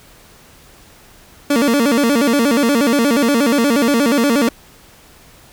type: tone with vibrato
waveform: 30% pulse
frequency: 257.6 Hz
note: C4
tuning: 27 cents flat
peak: -9 dBFS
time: 1.5-4.49 s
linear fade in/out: 5 ms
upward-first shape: square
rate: 8.4 Hz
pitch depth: 190 cents each way
effects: pink hiss -45 dBFS RMS until 5.52 s